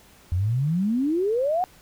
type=exponential sweep; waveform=sine; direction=up; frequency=83.8 to 758 Hz; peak=-20 dBFS; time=0.32-1.64 s; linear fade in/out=0 ms; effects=pink hiss -53 dBFS RMS until 1.81 s